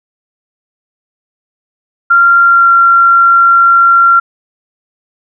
sine tone with pitch glide, 1384 to 1373.6 Hz, F6 to F6, -16 to -29 cents, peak -3 dBFS, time 2.1-4.2 s, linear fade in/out 10 ms, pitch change -13 cents, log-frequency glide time 2.44-2.71 s, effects none

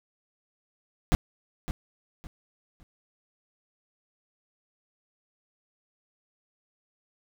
brown noise with echo, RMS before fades -19 dBFS, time 1.12-1.15 s, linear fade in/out 0 ms, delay 560 ms, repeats 3, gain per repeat -11 dB, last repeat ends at 2.83 s, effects none

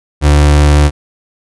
35% pulse tone with vibrato, 73.42 Hz, D2, in tune, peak -3 dBFS, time 0.21-0.91 s, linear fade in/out 50 ms, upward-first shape triangle, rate 5.7 Hz, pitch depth 9 cents each way, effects resampled to 24000 Hz

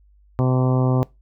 harmonic tone, 128.3 Hz, C3, 34 cents flat, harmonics 1 / 2 / 3 / 4 / 5 / 6 / 7 / 8 / 9, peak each -17 / -23 / -27 / -29 / -31 / -33 / -34 / -35 / -36 dBFS, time 0.39-1.03 s, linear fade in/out 0 ms, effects noise-tail reverb RT60 0.2 s tail -20 dB re dry + added 50 Hz sine -51 dBFS peak until 1.21 s

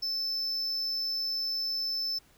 triangle tone, 5274 Hz, E8, in tune, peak -28 dBFS, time 0.02-2.19 s, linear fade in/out 10 ms, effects pink hiss -62 dBFS RMS until 2.37 s

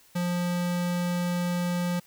square tone, 176.2 Hz, F3, 16 cents sharp, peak -26 dBFS, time 0.15-2 s, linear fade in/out 10 ms, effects white hiss -58 dBFS RMS until 2.06 s

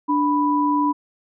sine tone pair together, 293.7 / 988.5 Hz, D4 / B5, 0 / +1 cents, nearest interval octave + major sixth, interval 2101 cents, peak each -19 dBFS, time 0.08-0.93 s, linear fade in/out 20 ms, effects none

